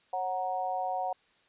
sine tone with amplitude modulation, 740 Hz, F#5, in tune, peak -25 dBFS, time 0.13-1.13 s, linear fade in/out 5 ms, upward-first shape sine, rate 195 Hz, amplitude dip 95%, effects white hiss -66 dBFS RMS until 1.48 s + resampled to 8000 Hz

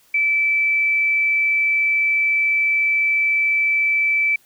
sine tone, 2317 Hz, D7, 24 cents flat, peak -15 dBFS, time 0.14-4.36 s, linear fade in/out 5 ms, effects white hiss -56 dBFS RMS until 4.45 s

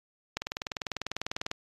click train, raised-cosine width 0.2 ms, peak -14 dBFS, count 24, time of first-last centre 0.37-1.514 s, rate 20.1 Hz, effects AAC 32 kbps

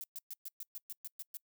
violet noise bursts, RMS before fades -43 dBFS, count 10, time 0.01-1.37 s, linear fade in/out 0 ms, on 28 ms, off 120 ms, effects noise-tail reverb RT60 0.1 s tail -26 dB re dry

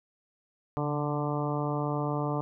harmonic tone with a mistuned harmonic, 147.5 Hz, D3, 8 cents sharp, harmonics 1 / 2 / 3 / 4 / 5 / 6 / 7 / 8, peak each -31 / -34 / -36 / -37 / -38 / -39 / -39 / -40 dBFS, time 0.77-2.41 s, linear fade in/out 0 ms, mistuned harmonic 1, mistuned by -43 cents, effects none

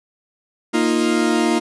40% pulse chord, Bb suspended fourth, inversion none, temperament equal, 233.1 / 311.1 / 349.2 Hz, Bb3 / Eb4 / F4, 0 / 0 / 0 cents, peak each -19 dBFS, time 0.73-1.6 s, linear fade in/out 20 ms, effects resampled to 24000 Hz

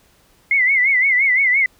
sine tone with vibrato, 2093 Hz, C7, in tune, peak -12 dBFS, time 0.51-1.66 s, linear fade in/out 2 ms, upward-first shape sine, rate 5.8 Hz, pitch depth 110 cents each way, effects pink hiss -55 dBFS RMS until 1.79 s

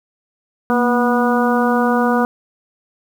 harmonic tone with a mistuned harmonic, 244 Hz, B3, 21 cents flat, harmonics 1 / 2 / 3 / 4 / 5 / 6, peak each -16 / -19 / -21 / -22 / -23 / -24 dBFS, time 0.7-2.25 s, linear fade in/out 0 ms, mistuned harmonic 1, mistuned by -52 cents, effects 7-bit

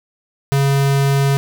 square tone, 138.59 Hz, C#3, in tune, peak -13 dBFS, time 0.52-1.37 s, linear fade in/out 0 ms, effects none

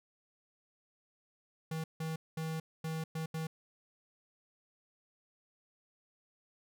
square tone bursts at uneven times, 160 Hz, D#3, 49 cents sharp, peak -36 dBFS, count 6, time 1.71-1.84 / 2-2.16 / 2.37-2.6 / 2.84-3.04 / 3.15-3.26 / 3.34-3.47 s, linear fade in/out 5 ms, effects none

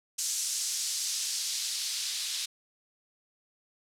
blue noise with band-pass filter sweep, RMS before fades -32 dBFS, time 0.18-2.46 s, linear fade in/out 10 ms, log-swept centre 6300 to 3900 Hz, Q 1.4, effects low-pass 11000 Hz 12 dB/octave

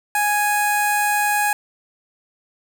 15% pulse tone with notch filter, 830.6 Hz, G#5, in tune, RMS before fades -19 dBFS, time 0.15-1.53 s, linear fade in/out 2 ms, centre 3500 Hz, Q 1, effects 7-bit

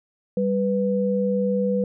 sine tone pair together, 196 / 493.9 Hz, G3 / B4, 0 / 0 cents, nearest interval octave + major third, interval 1600 cents, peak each -22 dBFS, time 0.37-1.84 s, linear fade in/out 2 ms, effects none

